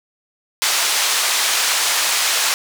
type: band-pass noise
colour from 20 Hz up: white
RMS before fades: -18 dBFS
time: 0.62-2.54 s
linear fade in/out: 0 ms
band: 750 to 7400 Hz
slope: 12 dB/octave
effects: none